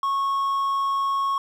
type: tone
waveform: triangle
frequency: 1099 Hz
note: C#6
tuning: 15 cents flat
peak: -19 dBFS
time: 0.03-1.38 s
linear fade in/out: 2 ms
effects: 9-bit